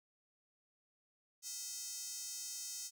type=tone with high-pass filter; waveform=square; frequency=285.3 Hz; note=C#4; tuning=50 cents sharp; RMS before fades=-45 dBFS; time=1.42-2.91 s; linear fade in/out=50 ms; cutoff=6200 Hz; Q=3; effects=none